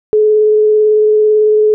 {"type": "tone with vibrato", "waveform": "sine", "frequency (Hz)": 427.1, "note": "G#4", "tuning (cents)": 48, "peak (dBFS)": -6, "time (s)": [0.13, 1.74], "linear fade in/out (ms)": 0, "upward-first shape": "sine", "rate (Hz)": 18, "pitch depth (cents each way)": 12, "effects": []}